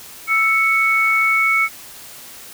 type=tone pair together; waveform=sine; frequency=1318.2 / 2217 Hz; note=E6 / C#7; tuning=0 / 0 cents; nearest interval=major sixth; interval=900 cents; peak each=-19 / -14 dBFS; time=0.27-1.69 s; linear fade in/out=50 ms; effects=white hiss -38 dBFS RMS until 2.53 s